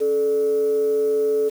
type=tone with frequency modulation; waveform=sine; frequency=432.9 Hz; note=A4; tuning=28 cents flat; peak=-16 dBFS; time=0-1.5 s; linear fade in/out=20 ms; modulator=157 Hz; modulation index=0.25; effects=tanh soft clip ceiling -12 dBFS + 7-bit